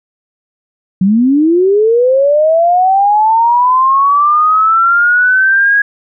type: linear sweep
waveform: sine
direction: up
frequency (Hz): 180.2 to 1661.2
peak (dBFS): -6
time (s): 1.01-5.82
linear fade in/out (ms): 5
effects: none